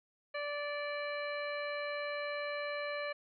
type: harmonic tone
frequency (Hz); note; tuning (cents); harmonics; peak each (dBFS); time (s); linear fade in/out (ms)
583; D5; -13; 1 / 2 / 3 / 4 / 5 / 7; -38 / -44 / -43 / -44 / -52 / -50; 0.34-3.13; 10
effects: none